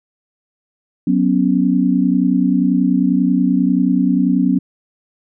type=chord; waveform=sine; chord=F# suspended fourth; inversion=none; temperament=equal; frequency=185 / 246.9 / 277.2 Hz; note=F#3 / B3 / C#4; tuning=0 / 0 / 0 cents; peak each=-16 dBFS; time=1.07-4.59 s; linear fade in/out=5 ms; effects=none